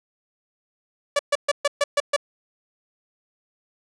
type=tone bursts; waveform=sawtooth; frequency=575 Hz; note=D5; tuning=37 cents flat; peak=-13 dBFS; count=7; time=1.16-2.164 s; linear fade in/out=5 ms; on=32 ms; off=130 ms; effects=resampled to 22050 Hz + 8-bit